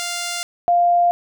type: tone pair in turn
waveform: 5% pulse / sine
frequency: 698.5 / 698.5 Hz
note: F5 / F5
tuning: 0 / 0 cents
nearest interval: unison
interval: 0 cents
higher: neither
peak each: -12 dBFS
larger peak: neither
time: 0-0.43 / 0.68-1.11 s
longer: neither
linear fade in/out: 0 ms
effects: none